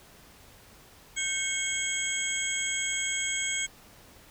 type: tone cluster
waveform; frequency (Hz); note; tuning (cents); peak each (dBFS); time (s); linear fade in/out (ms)
sine; 1557 / 2189 / 3237 / 6630 / 7750; G6 / C#7 / G#7 / G#8 / B8; -12 / -22 / -45 / -4 / -34; -39 / -32 / -34 / -36 / -33; 1.16-3.67; 20
effects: pink hiss -54 dBFS RMS until 4.3 s